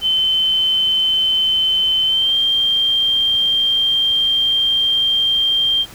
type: tone with pitch glide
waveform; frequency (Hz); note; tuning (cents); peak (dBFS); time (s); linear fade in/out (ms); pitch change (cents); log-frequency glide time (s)
sine; 3068 to 3178; G7 to G7; -38 to +23; -13; 0.01-5.86; 50; +61; 2.06-2.35
effects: pink hiss -39 dBFS RMS until 5.94 s